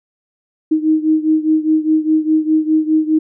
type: beating tone pair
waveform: sine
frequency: 311.4 / 316.3 Hz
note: D#4 / D#4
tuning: +2 / +29 cents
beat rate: 4.9 Hz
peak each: -13 / -16 dBFS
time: 0.71-3.19 s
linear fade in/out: 10 ms
effects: none